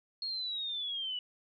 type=linear sweep; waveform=sine; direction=down; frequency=4314 to 2925 Hz; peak=-34 dBFS; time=0.22-1.19 s; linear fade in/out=2 ms; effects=none